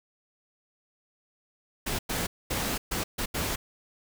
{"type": "noise bursts at uneven times", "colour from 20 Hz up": "pink", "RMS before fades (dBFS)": -30, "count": 6, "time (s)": [[1.86, 1.99], [2.09, 2.27], [2.5, 2.78], [2.91, 3.04], [3.18, 3.26], [3.34, 3.56]], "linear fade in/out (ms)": 10, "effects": []}